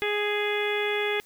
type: harmonic tone with a mistuned harmonic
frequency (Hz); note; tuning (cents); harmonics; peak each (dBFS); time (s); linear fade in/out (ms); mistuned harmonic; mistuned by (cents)
415.3; G#4; 0; 1 / 2 / 3 / 4 / 5 / 6 / 7 / 8; -27 / -35 / -39 / -34 / -31 / -34 / -42 / -35; 0.02-1.2; 0; 8; +32
effects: white hiss -57 dBFS RMS until 1.25 s